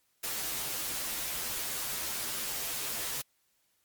white noise with comb filter, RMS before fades -35 dBFS, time 0.23-3.22 s, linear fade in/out 10 ms, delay 11 ms, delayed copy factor -0.9, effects white hiss -73 dBFS RMS until 3.84 s + MP3 96 kbps

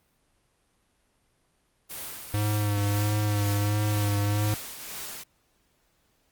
white noise with tremolo, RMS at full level -36 dBFS, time 1.89-5.24 s, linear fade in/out 20 ms, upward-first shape triangle, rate 2 Hz, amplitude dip 50%
square tone with vibrato, 103.6 Hz, G#2, 4 cents flat, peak -24 dBFS, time 2.34-4.54 s, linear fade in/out 0 ms, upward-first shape sine, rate 1.5 Hz, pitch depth 30 cents each way
effects pink hiss -69 dBFS RMS until 6.31 s + Opus 32 kbps

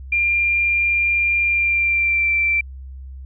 sine tone with pitch glide, 2392 to 2345 Hz, D7 to D7, +31 to -3 cents, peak -15 dBFS, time 0.12-2.61 s, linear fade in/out 5 ms, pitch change -34 cents, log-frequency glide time 1.46-2.32 s, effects added 66 Hz sine -32 dBFS peak until 3.25 s

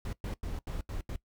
brown noise bursts at uneven times, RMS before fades -36 dBFS, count 6, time 0.05-0.13 / 0.24-0.34 / 0.43-0.59 / 0.67-0.81 / 0.89-1.01 / 1.09-1.16 s, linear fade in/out 2 ms, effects noise-tail reverb RT60 0.1 s tail -19 dB re dry

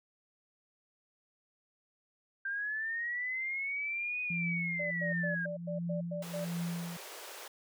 sine linear two-way sweep, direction up then down, 1575 to 2495 to 1594 Hz, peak -33 dBFS, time 2.45-5.46 s, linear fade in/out 5 ms, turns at 4.21 s
sine tone with tremolo, 171.2 Hz, F3, 34 cents flat, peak -32 dBFS, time 4.3-6.97 s, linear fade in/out 5 ms, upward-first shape triangle, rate 1.4 Hz, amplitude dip 70%
sine tone bursts, 587.3 Hz, D5, in tune, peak -36 dBFS, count 8, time 4.79-6.45 s, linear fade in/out 10 ms, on 120 ms, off 100 ms
pink high-pass noise, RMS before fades -47 dBFS, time 6.22-7.48 s, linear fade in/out 5 ms, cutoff 380 Hz, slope 48 dB/octave
effects none

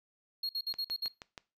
triangle tone bursts, 4286 Hz, C8, 41 cents sharp, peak -31 dBFS, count 6, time 0.43-1.082 s, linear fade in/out 5 ms, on 62 ms, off 56 ms
click train, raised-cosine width 0.2 ms, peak -26 dBFS, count 5, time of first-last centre 0.74-1.378 s, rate 6.27 Hz
effects noise-tail reverb RT60 0.3 s tail -20 dB re dry

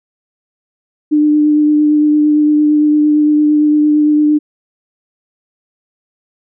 sine tone with vibrato, 300 Hz, D4, 37 cents sharp, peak -7 dBFS, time 1.11-4.39 s, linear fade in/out 20 ms, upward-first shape triangle, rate 8.8 Hz, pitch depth 16 cents each way, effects none

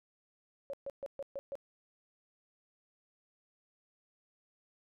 sine tone bursts, 555 Hz, C#5, 2 cents sharp, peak -37 dBFS, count 6, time 0.7-1.554 s, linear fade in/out 0 ms, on 34 ms, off 130 ms, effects none

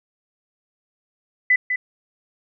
sine tone with echo, 2001 Hz, B6, 22 cents sharp, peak -12 dBFS, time 1.5-1.56 s, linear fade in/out 5 ms, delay 200 ms, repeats 1, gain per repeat -7 dB, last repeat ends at 1.76 s, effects none

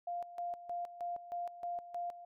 sine tone with tremolo, 698.5 Hz, F5, in tune, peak -36 dBFS, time 0.07-2.25 s, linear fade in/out 5 ms, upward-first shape square, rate 3.2 Hz, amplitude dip 75%, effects none

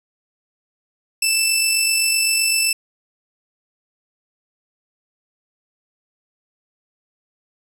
15% pulse tone with amplitude modulation, 2649 Hz, E7, 8 cents sharp, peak -7 dBFS, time 1.22-2.73 s, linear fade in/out 5 ms, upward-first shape sine, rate 47.8 Hz, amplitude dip 35%, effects 8-bit

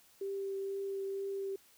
sine tone with vibrato, 392 Hz, G4, in tune, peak -35 dBFS, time 0.21-1.56 s, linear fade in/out 5 ms, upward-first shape triangle, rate 2.1 Hz, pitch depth 11 cents each way, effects white hiss -64 dBFS RMS until 1.77 s

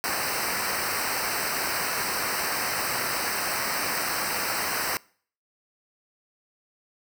pink noise with comb filter, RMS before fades -28 dBFS, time 0.04-4.97 s, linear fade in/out 0 ms, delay 0.29 ms, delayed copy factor -1, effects noise-tail reverb RT60 0.5 s tail -24 dB re dry

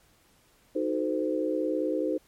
sine chord, D# diminished seventh, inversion none, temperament equal with one note detuned, 311.1 / 370 / 440 / 514.9 Hz, D#4 / F#4 / A4 / C5, 0 / 0 / 0 / -28 cents, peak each -29 / -33 / -33 / -30 dBFS, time 0.75-2.18 s, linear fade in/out 10 ms, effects pink hiss -63 dBFS RMS until 2.27 s + MP3 64 kbps

